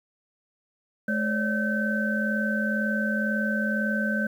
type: tone cluster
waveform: sine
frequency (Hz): 214.2 / 541 / 583 / 1538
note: A3 / C#5 / D5 / G6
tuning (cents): -46 / -42 / -13 / -33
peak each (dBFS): -26 / -35 / -34 / -27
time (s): 1.08-4.27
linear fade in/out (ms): 5
effects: 9-bit